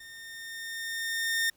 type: tone with level ramp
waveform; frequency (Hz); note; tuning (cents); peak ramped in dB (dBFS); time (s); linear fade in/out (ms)
sawtooth; 1824; A#6; -38; -42 to -21; 0-1.5; 5
effects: pink hiss -66 dBFS RMS until 1.56 s